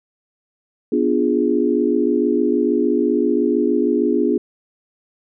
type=chord; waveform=sine; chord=B diminished seventh; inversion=none; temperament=equal; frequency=246.9 / 293.7 / 349.2 / 415.3 Hz; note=B3 / D4 / F4 / Ab4; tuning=0 / 0 / 0 / 0 cents; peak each=-20 dBFS; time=0.92-4.38 s; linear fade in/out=5 ms; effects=none